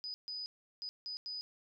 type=tone bursts at uneven times; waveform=sine; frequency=4978 Hz; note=D#8; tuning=in tune; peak=-39 dBFS; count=5; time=0.04-0.14 / 0.28-0.46 / 0.82-0.89 / 1.06-1.17 / 1.26-1.41 s; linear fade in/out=0 ms; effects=none